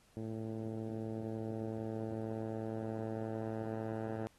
10% pulse tone with low-pass filter sweep, 111 Hz, A2, 16 cents sharp, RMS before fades -40 dBFS, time 0.17-4.27 s, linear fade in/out 0 ms, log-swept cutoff 360 to 990 Hz, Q 0.87, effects pink hiss -68 dBFS RMS until 4.38 s + AAC 32 kbps

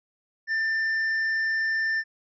sine tone with tanh clipping, 1786 Hz, A6, 25 cents sharp, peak -24 dBFS, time 0.47-2.04 s, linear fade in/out 50 ms, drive 5 dB, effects resampled to 16000 Hz

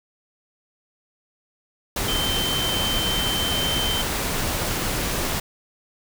sine tone in noise, 3100 Hz, G7, 20 cents flat, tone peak -24 dBFS, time 2.08-4.02 s, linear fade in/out 5 ms, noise pink, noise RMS -25 dBFS, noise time 1.96-5.4 s, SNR -2 dB, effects none

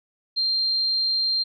sine tone, 4177 Hz, C8, 4 cents flat, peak -20 dBFS, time 0.36-1.44 s, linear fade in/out 20 ms, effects none

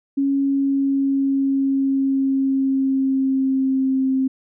sine tone with pitch glide, 276.3 to 264.1 Hz, C#4 to C4, -6 to +16 cents, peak -16 dBFS, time 0.17-4.28 s, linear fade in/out 10 ms, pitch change -78 cents, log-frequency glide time 0.31-4.13 s, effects none

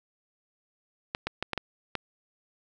clicks, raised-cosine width 0.3 ms, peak -13 dBFS, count 6, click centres 1.149 / 1.27 / 1.426 / 1.533 / 1.577 / 1.953 s, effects none

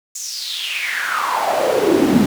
brown noise with high-pass filter sweep, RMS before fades -18 dBFS, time 0.15-2.26 s, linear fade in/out 5 ms, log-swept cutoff 7000 to 200 Hz, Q 5.6, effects none

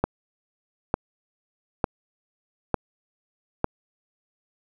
click train, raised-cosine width 1 ms, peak -6 dBFS, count 5, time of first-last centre 0.04-3.644 s, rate 1.11 Hz, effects 8-bit

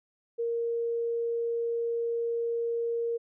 sine tone, 466.2 Hz, A#4, in tune, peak -27 dBFS, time 0.38-3.18 s, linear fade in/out 20 ms, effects none

